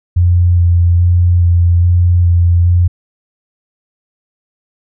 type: tone with vibrato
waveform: sine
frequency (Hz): 87.31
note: F2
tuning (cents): 0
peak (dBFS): -6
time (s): 0.16-2.88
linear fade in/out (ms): 10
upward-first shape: square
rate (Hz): 1.2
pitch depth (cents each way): 14
effects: none